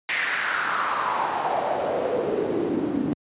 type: noise with band-pass filter sweep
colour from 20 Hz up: pink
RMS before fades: -25 dBFS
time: 0.09-3.13 s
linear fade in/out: 0 ms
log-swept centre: 2100 to 250 Hz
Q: 3.9
effects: high-pass 100 Hz 12 dB/octave + resampled to 8000 Hz